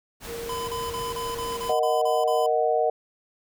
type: noise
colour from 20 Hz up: pink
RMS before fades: -38 dBFS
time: 0.2-1.74 s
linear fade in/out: 50 ms
type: tone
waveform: sine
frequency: 466.2 Hz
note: A#4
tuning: in tune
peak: -32 dBFS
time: 0.26-2.33 s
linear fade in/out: 50 ms
type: tone bursts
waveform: square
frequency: 1010 Hz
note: B5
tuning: 39 cents sharp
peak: -31 dBFS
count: 9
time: 0.49-2.464 s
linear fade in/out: 5 ms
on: 190 ms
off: 33 ms
type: chord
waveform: sine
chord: D# minor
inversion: second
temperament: equal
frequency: 466.2 / 622.3 / 740 Hz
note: A#4 / D#5 / F#5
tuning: 0 / 0 / 0 cents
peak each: -24 dBFS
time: 1.69-2.9 s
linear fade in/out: 5 ms
effects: none